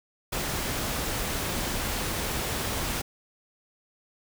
pink noise, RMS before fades -30 dBFS, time 0.32-3.02 s, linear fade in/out 10 ms, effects none

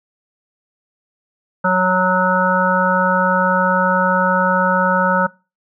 harmonic tone, 184.4 Hz, F#3, 6 cents flat, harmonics 1 / 3 / 5 / 7 / 8, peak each -19 / -19 / -19 / -19 / -19 dBFS, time 1.64-5.27 s, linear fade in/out 10 ms, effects noise-tail reverb RT60 0.3 s tail -22 dB re dry

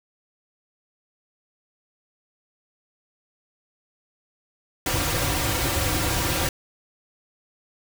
pink noise with comb filter, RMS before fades -24 dBFS, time 4.86-6.49 s, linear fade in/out 2 ms, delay 4.7 ms, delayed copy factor -0.85, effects none

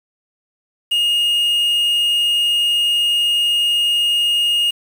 triangle tone with quantisation, 2852 Hz, F7, 36 cents sharp, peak -12 dBFS, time 0.91-4.71 s, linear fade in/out 10 ms, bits 6, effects none

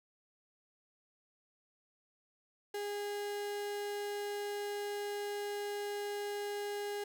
35% pulse tone, 409.7 Hz, G#4, 24 cents flat, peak -35 dBFS, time 2.74-7.04 s, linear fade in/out 5 ms, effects none

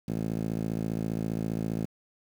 5% pulse tone with band-pass filter, 55 Hz, A1, in tune, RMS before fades -31 dBFS, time 0.08-1.86 s, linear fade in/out 5 ms, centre 180 Hz, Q 1.7, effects 8-bit

